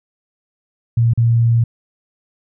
sine tone with dropouts, 116.54 Hz, A#2, in tune, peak -10 dBFS, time 0.97-1.64 s, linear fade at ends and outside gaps 5 ms, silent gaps 1.136-1.175 s, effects none

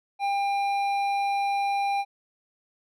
sine tone with hard clipping, 799 Hz, G5, 33 cents sharp, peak -25 dBFS, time 0.19-2.05 s, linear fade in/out 50 ms, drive 9 dB, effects none

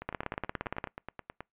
two click trains, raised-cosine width 0.5 ms, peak -24 / -17 dBFS, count 14 / 14, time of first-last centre 0.02-1.406 / 0.09-0.841 s, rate 9.38 / 17.3 Hz, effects noise-tail reverb RT60 0.2 s tail -26 dB re dry + resampled to 8000 Hz

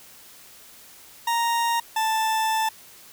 40% pulse tone pair in turn, 932.3 / 882 Hz, A#5 / A5, 0 / +4 cents, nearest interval minor second, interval 96 cents, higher first, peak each -20 dBFS, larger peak neither, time 1.27-1.8 / 1.96-2.69 s, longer second, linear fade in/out 5 ms, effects white hiss -48 dBFS RMS until 3.12 s

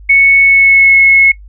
sine tone with pitch glide, 2211 to 2183 Hz, C#7 to C#7, -5 to -27 cents, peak -3 dBFS, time 0.09-1.32 s, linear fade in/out 10 ms, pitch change -22 cents, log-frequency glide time 0.4-0.98 s, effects noise-tail reverb RT60 0.1 s tail -20 dB re dry + added 50 Hz sine -31 dBFS peak until 1.48 s

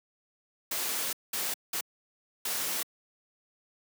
white noise bursts at uneven times, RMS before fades -32 dBFS, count 4, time 0.71-1.13 / 1.33-1.54 / 1.73-1.81 / 2.45-2.83 s, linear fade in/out 5 ms, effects high-pass 200 Hz 12 dB/octave

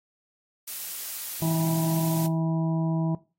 blue noise, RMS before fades -34 dBFS, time 0.67-2.27 s, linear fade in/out 10 ms
harmonic tone, 162.4 Hz, E3, 26 cents flat, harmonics 1 / 2 / 4 / 5 / 6, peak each -24 / -31 / -37 / -42 / -41 dBFS, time 1.42-3.15 s, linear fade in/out 2 ms
effects noise-tail reverb RT60 0.3 s tail -18 dB re dry + AAC 48 kbps

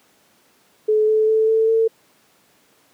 sine tone with pitch steps, 429.8 / 434.5 / 439.3 / 444.2 / 449.1 Hz, A4 / A4 / A4 / A4 / A4, -41 / -22 / -3 / +16 / +35 cents, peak -13 dBFS, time 0.88-1.88 s, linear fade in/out 10 ms, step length 200 ms, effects pink hiss -57 dBFS RMS until 2.93 s + high-pass 200 Hz 12 dB/octave

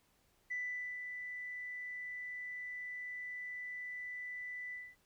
sine tone with ADSR envelope, 1986 Hz, B6, 9 cents sharp, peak -35 dBFS, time 0.5-4.96 s, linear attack 15 ms, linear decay 460 ms, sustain -6 dB, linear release 230 ms, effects tanh soft clip ceiling -31 dBFS + pink hiss -73 dBFS RMS until 5.05 s

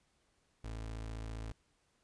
30% pulse tone, 55 Hz, A1, in tune, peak -38 dBFS, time 0.64-1.52 s, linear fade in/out 5 ms, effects pink hiss -75 dBFS RMS until 2.03 s + resampled to 22050 Hz

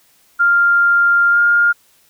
sine tone with pitch glide, 1396.9 to 1411.5 Hz, F6 to F6, 0 to +18 cents, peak -9 dBFS, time 0.39-1.73 s, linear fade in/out 20 ms, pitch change +18 cents, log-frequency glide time 1.31-1.38 s, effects white hiss -54 dBFS RMS until 2.09 s

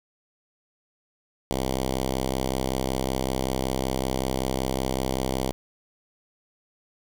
5% pulse tone with notch filter, 65.3 Hz, C2, 3 cents flat, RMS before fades -27 dBFS, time 1.51-5.52 s, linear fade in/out 0 ms, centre 1700 Hz, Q 1.5, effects none

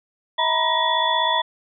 sine tone cluster, 642 / 932 / 988 / 1896 / 3437 Hz, E5 / A#5 / B5 / A#6 / A7, -46 / -1 / 0 / +29 / -41 cents, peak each -27 / -23 / -22 / -27 / -23 dBFS, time 0.38-1.42 s, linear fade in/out 10 ms, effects none

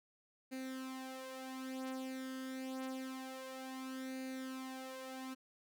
sawtooth tone with flanger, 261.6 Hz, C4, in tune, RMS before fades -45 dBFS, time 0.51-5.35 s, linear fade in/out 20 ms, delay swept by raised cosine 0.45 to 4.45 ms, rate 0.27 Hz, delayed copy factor +0.7, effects none

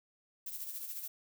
violet noise with tremolo, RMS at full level -40 dBFS, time 0.46-1.08 s, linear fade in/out 5 ms, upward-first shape sine, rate 14 Hz, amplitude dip 55%, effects none

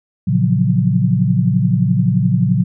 sine chord, Gb major seventh, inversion first, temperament just, 115.62 / 138.75 / 173.43 / 185 Hz, Bb2 / Db3 / F3 / Gb3, -14 / +2 / -12 / 0 cents, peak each -17 dBFS, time 0.27-2.64 s, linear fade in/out 10 ms, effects none

